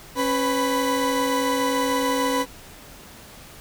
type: tone cluster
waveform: 40% pulse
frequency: 274.1 / 498.4 / 990 Hz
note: C#4 / B4 / B5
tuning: -19 / +16 / +4 cents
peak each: -24 dBFS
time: 0.15-2.46 s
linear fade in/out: 50 ms
effects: pink hiss -44 dBFS RMS until 3.6 s